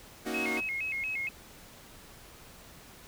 sawtooth chord, D# minor seventh, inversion second, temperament equal, 233.1 / 277.2 / 311.1 / 370 Hz, A#3 / C#4 / D#4 / F#4, 0 / 0 / 0 / 0 cents, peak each -33 / -37 / -34 / -33 dBFS, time 0.25-0.61 s, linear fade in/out 20 ms
sine tone with vibrato, 2349 Hz, D7, in tune, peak -31 dBFS, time 0.34-1.29 s, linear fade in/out 5 ms, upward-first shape square, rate 4.3 Hz, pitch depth 150 cents each way
effects pink hiss -52 dBFS RMS until 3.07 s

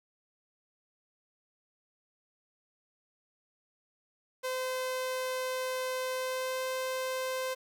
sawtooth tone with pitch glide, 514 to 517.9 Hz, C5 to C5, -31 to -18 cents, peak -28 dBFS, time 4.43-7.55 s, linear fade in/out 20 ms, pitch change +13 cents, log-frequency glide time 6.12-6.65 s, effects 10-bit

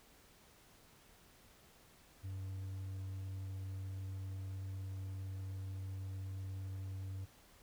triangle tone, 95.6 Hz, G2, 43 cents flat, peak -39 dBFS, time 2.23-7.26 s, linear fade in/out 20 ms, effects pink hiss -64 dBFS RMS until 7.62 s

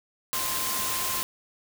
sine tone in noise, 1046.5 Hz, C6, in tune, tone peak -35 dBFS, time 0.33-1.23 s, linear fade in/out 0 ms, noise white, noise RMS -29 dBFS, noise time 0.33-1.23 s, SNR -9 dB, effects none

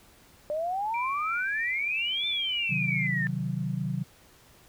sine exponential two-way sweep, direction up then down, 587.3 to 3578 to 1768 Hz, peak -27 dBFS, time 0.5-3.27 s, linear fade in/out 0 ms, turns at 2.27 s
sine tone with tremolo, 2349 Hz, D7, in tune, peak -32 dBFS, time 0.94-3.07 s, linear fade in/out 2 ms, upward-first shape sine, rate 3.1 Hz, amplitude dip 40%
sine chord, C diminished, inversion none, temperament equal, 130.81 / 155.56 / 185 Hz, C3 / Eb3 / Gb3, 0 / 0 / 0 cents, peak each -32 dBFS, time 2.69-4.04 s, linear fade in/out 20 ms
effects pink hiss -57 dBFS RMS until 4.68 s

